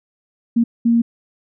sine tone bursts at uneven times, 233.1 Hz, A#3, in tune, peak -11 dBFS, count 2, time 0.56-0.64 / 0.85-1.02 s, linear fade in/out 10 ms, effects none

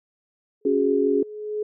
sine tone with exponential growth, 422.9 Hz, G#4, 31 cents sharp, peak -22 dBFS, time 0.61-1.63 s, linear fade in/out 5 ms, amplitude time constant 220 ms
sine chord, C# suspended fourth, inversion none, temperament equal, 277.2 / 370 / 415.3 Hz, C#4 / F#4 / G#4, 0 / 0 / 0 cents, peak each -23 / -24 / -20 dBFS, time 0.65-1.23 s, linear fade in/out 5 ms
effects none

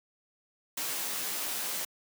white noise with comb filter, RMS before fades -34 dBFS, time 0.77-1.85 s, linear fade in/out 5 ms, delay 14 ms, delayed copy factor +0.65, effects high-pass 200 Hz 12 dB/octave

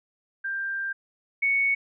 sine tone pair in turn, 1585 / 2220 Hz, G6 / C#7, +19 / +2 cents, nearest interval tritone, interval 583 cents, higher second, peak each -27 / -20 dBFS, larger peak second, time 0.44-0.93 / 1.42-1.75 s, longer first, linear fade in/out 10 ms, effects none

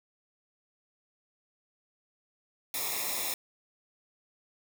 white noise with comb filter, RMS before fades -33 dBFS, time 2.74-3.34 s, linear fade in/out 2 ms, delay 0.66 ms, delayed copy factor -0.85, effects none

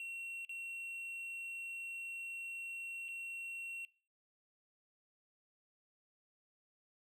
triangle tone with dropouts, 2728 Hz, F7, 41 cents flat, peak -40 dBFS, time 0-3.85 s, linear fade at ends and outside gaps 1 ms, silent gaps 0.45-0.493 / 3.083-3.087 s, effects noise-tail reverb RT60 0.4 s tail -21 dB re dry

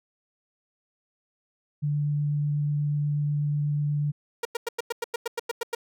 sine tone with vibrato, 146.83 Hz, D3, in tune, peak -23 dBFS, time 1.82-4.12 s, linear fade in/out 20 ms, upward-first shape triangle, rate 8.2 Hz, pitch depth 8 cents each way
sawtooth tone bursts, 469.2 Hz, A#4, 11 cents sharp, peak -22 dBFS, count 12, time 4.43-5.75 s, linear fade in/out 5 ms, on 22 ms, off 96 ms
effects none

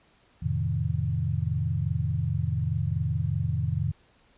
sine chord, F dominant seventh, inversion none, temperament equal, 87.31 / 110 / 130.81 / 155.56 Hz, F2 / A2 / C3 / Eb3, 0 / 0 / 0 / 0 cents, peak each -30 dBFS, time 0.42-3.92 s, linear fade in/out 10 ms, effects pink hiss -62 dBFS RMS until 4.37 s + resampled to 8000 Hz

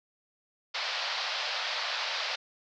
white band-pass noise, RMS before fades -33 dBFS, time 0.74-2.36 s, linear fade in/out 10 ms, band 540 to 5000 Hz, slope 48 dB/octave, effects none

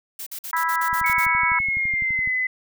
blue noise bursts, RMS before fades -33 dBFS, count 9, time 0.19-1.257 s, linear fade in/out 5 ms, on 75 ms, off 49 ms
harmonic tone, 328.4 Hz, E4, 6 cents flat, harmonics 3 / 4 / 5 / 6, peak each -23 / -25 / -27 / -29 dBFS, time 0.53-1.59 s, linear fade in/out 2 ms
click train, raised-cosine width 5 ms, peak -26 dBFS, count 17, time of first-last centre 0.93-2.275 s, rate 11.9 Hz
sine tone with pitch glide, 2217 to 2021 Hz, C#7 to B6, 0 to +39 cents, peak -20 dBFS, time 1.04-2.47 s, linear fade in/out 5 ms, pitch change -161 cents, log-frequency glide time 1.49-2.32 s
effects none

